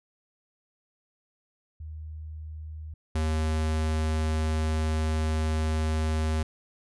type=tone pair in turn; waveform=sine / square; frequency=77.78 / 78.41 Hz; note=D#2 / D#2; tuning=0 / +14 cents; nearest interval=unison; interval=14 cents; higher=second; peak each=-36 / -25 dBFS; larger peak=second; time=1.8-2.94 / 3.15-6.43 s; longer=second; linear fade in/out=5 ms; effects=resampled to 24000 Hz